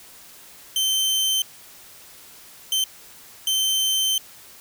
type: tone bursts at uneven times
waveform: sawtooth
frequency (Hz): 3098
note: G7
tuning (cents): -21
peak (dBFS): -16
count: 3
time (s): 0.76-1.42 / 2.72-2.84 / 3.47-4.18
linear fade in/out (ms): 2
effects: white hiss -46 dBFS RMS until 4.6 s